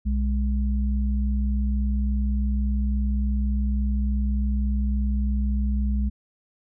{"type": "tone pair together", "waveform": "sine", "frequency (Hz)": [61.74, 207.7], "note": ["B1", "G#3"], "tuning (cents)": [0, 0], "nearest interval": "octave + major sixth", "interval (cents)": 2100, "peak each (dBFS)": [-21, -28], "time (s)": [0.05, 6.1], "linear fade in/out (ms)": 20, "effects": []}